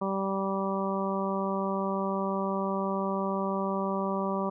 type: harmonic tone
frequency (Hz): 194.2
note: G3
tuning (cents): -16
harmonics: 1 / 2 / 3 / 4 / 5 / 6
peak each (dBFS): -31 / -34 / -34 / -39 / -35 / -36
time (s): 0.01-4.5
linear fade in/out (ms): 10
effects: none